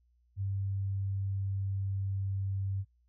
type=tone with pitch glide; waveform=sine; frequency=98 to 97.32 Hz; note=G2 to G2; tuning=0 to -12 cents; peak=-31 dBFS; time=0.36-2.85 s; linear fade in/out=50 ms; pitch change=-12 cents; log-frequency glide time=0.6-2.54 s; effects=noise-tail reverb RT60 0.1 s tail -18 dB re dry + added 60 Hz sine -66 dBFS peak until 3.08 s